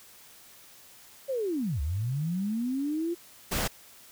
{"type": "linear two-way sweep", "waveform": "sine", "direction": "down then up", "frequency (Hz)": [560, 65.8, 350.3], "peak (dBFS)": -27, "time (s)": [1.28, 3.15], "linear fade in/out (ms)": 20, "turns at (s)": 1.81}
{"type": "noise", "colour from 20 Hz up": "pink", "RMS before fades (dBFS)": -29, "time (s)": [3.51, 3.68], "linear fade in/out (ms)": 10}
{"effects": ["white hiss -53 dBFS RMS until 4.11 s"]}